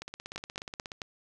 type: two click trains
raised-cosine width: 0.2 ms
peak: -18 / -22 dBFS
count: 4 / 16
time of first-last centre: 0.36-1.018 / 0.02-0.918 s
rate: 4.56 / 16.7 Hz
effects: none